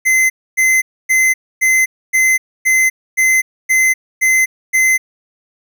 square tone bursts, 2056 Hz, C7, 31 cents flat, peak -10 dBFS, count 10, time 0.05-4.98 s, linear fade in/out 20 ms, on 250 ms, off 270 ms, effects none

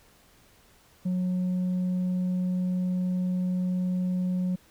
triangle tone with tanh clipping, 182.1 Hz, F#3, 27 cents flat, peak -25 dBFS, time 1.05-4.56 s, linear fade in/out 10 ms, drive 7 dB, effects pink hiss -59 dBFS RMS until 4.7 s

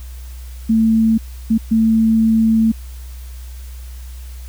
sine tone bursts at uneven times, 223.1 Hz, A3, 24 cents sharp, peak -10 dBFS, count 3, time 0.69-1.18 / 1.5-1.58 / 1.71-2.72 s, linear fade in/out 10 ms, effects added 62 Hz sine -29 dBFS peak until 4.48 s + white hiss -45 dBFS RMS until 4.48 s

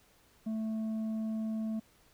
sine tone with tanh clipping, 220 Hz, A3, in tune, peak -33 dBFS, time 0.46-1.8 s, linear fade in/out 10 ms, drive 5 dB, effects pink hiss -65 dBFS RMS until 2.13 s

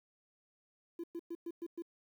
triangle tone bursts, 339.2 Hz, E4, 50 cents sharp, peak -35 dBFS, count 6, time 0.99-1.822 s, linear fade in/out 5 ms, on 47 ms, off 110 ms, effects tanh soft clip ceiling -35 dBFS + 11-bit

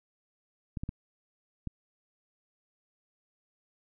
clicks, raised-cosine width 5 ms, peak -22 dBFS, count 4, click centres 0.772 / 0.835 / 0.891 / 1.673 s, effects none

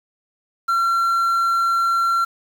triangle tone with quantisation, 1364 Hz, F6, 41 cents flat, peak -14 dBFS, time 0.68-2.25 s, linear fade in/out 10 ms, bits 7, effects none

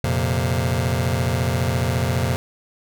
sawtooth chord, F suspended fourth, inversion none, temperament just, 87.31 / 116.41 / 130.96 Hz, F2 / Bb2 / C3, 0 / -2 / +2 cents, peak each -19 dBFS, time 0.04-2.36 s, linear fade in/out 0 ms, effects none

